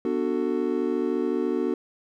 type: chord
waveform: triangle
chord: B minor seventh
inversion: none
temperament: just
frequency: 246.9 / 296.3 / 370.4 / 444.5 Hz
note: B3 / D4 / F#4 / A4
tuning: 0 / +15 / +2 / +18 cents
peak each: -27 / -27 / -25 / -28 dBFS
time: 0.05-1.74 s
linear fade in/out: 2 ms
effects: none